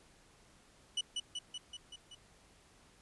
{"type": "tone with echo", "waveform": "40% pulse", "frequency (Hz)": 2960, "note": "F#7", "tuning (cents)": 0, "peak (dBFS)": -31, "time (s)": [0.97, 1.01], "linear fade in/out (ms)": 5, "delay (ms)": 190, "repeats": 6, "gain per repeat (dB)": -3, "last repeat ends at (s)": 2.15, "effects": ["pink hiss -64 dBFS RMS until 3.01 s", "resampled to 24000 Hz"]}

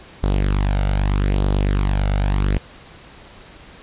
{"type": "tone with flanger", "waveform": "sawtooth", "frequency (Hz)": 49, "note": "G1", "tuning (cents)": 0, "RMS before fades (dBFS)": -18, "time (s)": [0.23, 2.58], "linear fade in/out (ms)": 0, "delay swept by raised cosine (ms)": [0.21, 1.41], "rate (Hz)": 0.8, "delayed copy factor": 0.6, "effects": ["pink hiss -43 dBFS RMS until 3.82 s", "resampled to 8000 Hz"]}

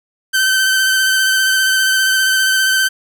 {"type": "tone with vibrato", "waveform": "sawtooth", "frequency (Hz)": 1541, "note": "G6", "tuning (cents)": -30, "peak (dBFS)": -8, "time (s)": [0.33, 2.89], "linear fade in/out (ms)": 20, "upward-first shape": "square", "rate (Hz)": 15, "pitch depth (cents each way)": 14, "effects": []}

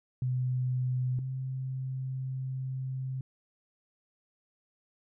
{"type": "tone pair in turn", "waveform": "sine", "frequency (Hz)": [126.9, 131.07], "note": ["B2", "C3"], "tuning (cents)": [47, 3], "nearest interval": "minor second", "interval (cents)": 56, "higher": "second", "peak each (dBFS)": [-27, -32], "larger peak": "first", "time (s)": [[0.22, 1.19], [1.19, 3.21]], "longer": "second", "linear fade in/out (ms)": 2, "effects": []}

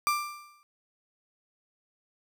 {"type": "tone with exponential decay", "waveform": "35% pulse", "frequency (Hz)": 1183, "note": "D6", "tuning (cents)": 12, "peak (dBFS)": -20, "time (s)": [0.07, 0.63], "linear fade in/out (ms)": 0, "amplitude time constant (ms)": 120, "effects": []}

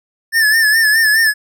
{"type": "tone with vibrato", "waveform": "square", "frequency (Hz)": 1760, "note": "A6", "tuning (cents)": 0, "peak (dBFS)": -10, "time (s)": [0.32, 1.34], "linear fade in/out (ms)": 50, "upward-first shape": "sine", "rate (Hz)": 4.8, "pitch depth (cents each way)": 65, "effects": []}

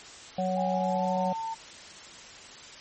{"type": "harmonic tone", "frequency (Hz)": 185.6, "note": "F#3", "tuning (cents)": 6, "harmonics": [1, 3, 4], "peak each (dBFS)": [-30, -30, -30], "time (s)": [0.38, 1.33], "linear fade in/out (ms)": 5}
{"type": "tone with pitch glide", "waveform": "sine", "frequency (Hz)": [815, 899.1], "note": ["G#5", "A5"], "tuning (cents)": [-33, 37], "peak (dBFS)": -31, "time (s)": [0.56, 1.55], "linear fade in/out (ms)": 20, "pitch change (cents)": 170, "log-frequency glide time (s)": [0.68, 1.16]}
{"effects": ["white hiss -46 dBFS RMS until 2.8 s", "MP3 32 kbps"]}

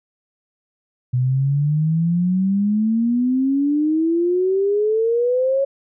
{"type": "exponential sweep", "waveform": "sine", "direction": "up", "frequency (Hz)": [123.4, 554.4], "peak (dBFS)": -15, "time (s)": [1.13, 5.65], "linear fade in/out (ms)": 10, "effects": []}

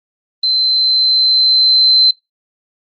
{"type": "tone with level ramp", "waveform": "sine", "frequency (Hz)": 4083, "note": "C8", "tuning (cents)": -43, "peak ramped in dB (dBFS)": [-11, -6], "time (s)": [0.43, 2.11], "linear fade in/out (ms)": 5, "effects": ["noise-tail reverb RT60 0.2 s tail -24 dB re dry", "Opus 32 kbps"]}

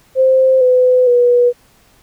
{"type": "tone with pitch steps", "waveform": "sine", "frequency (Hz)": [523.3, 504.6, 486.6], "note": ["C5", "B4", "B4"], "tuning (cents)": [0, 37, -26], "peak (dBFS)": -7, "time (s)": [0.15, 1.53], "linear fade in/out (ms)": 50, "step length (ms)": 460, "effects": ["pink hiss -51 dBFS RMS until 2.02 s"]}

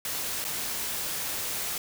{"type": "noise with dropouts", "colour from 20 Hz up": "white", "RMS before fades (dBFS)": -32, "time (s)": [0.05, 1.78], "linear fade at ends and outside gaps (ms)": 2, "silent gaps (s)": [0.443, 0.449], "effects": []}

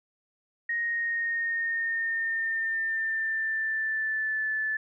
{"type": "tone with pitch glide", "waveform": "sine", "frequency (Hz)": [1870, 1744.8], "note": ["A#6", "A6"], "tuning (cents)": [5, -15], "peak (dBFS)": -26, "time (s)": [0.69, 4.77], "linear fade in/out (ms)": 5, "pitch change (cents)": -120, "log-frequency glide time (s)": [0.8, 4.46], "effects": []}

